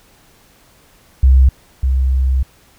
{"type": "tone pair in turn", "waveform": "sine", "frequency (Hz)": [65.41, 65.41], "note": ["C2", "C2"], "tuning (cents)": [0, 0], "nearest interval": "unison", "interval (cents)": 0, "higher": "neither", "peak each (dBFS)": [-5, -11], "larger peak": "first", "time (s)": [[1.23, 1.49], [1.83, 2.43]], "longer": "second", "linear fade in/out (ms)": 5, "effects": ["pink hiss -50 dBFS RMS until 2.78 s"]}